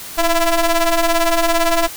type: ring-modulated tone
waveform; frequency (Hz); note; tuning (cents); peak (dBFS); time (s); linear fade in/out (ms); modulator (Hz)
sawtooth; 334.2; E4; +24; -6; 0.17-1.88; 20; 343
effects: white hiss -32 dBFS RMS until 1.96 s